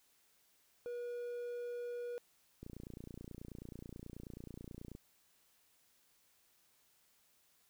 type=tone; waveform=triangle; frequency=482.4 Hz; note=B4; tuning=41 cents flat; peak=-38 dBFS; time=0.86-2.18 s; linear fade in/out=0 ms
type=click train; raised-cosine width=3 ms; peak=-35 dBFS; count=69; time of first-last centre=2.63-4.951 s; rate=29.3 Hz
effects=white hiss -72 dBFS RMS until 7.69 s